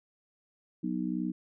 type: chord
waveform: sine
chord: B major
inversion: second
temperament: just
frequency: 185.21 / 246.9 / 308.7 Hz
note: F#3 / B3 / D#4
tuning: +2 / 0 / -14 cents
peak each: -34 dBFS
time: 0.83-1.32 s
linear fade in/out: 10 ms
effects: none